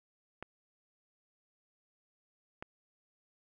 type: clicks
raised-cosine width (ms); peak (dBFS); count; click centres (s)
0.5; -26; 2; 0.426 / 2.625
effects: 11-bit